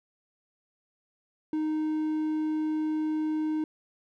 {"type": "tone", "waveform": "triangle", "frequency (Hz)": 310, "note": "D#4", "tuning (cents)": -6, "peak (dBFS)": -24, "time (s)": [1.53, 3.64], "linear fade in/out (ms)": 2, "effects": []}